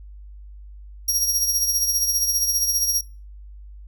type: tone with tremolo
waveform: 25% pulse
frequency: 5640 Hz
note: F8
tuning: 16 cents sharp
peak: -12 dBFS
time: 1.08-3.01 s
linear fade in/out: 5 ms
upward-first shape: triangle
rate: 15 Hz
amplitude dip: 65%
effects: noise-tail reverb RT60 0.3 s tail -18 dB re dry + added 50 Hz sine -38 dBFS peak until 3.87 s